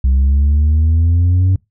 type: exponential sweep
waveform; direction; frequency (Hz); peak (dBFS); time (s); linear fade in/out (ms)
sine; up; 64.4 to 95.2; -6; 0.04-1.56; 5
effects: noise-tail reverb RT60 0.2 s tail -26 dB re dry + tanh soft clip ceiling -8 dBFS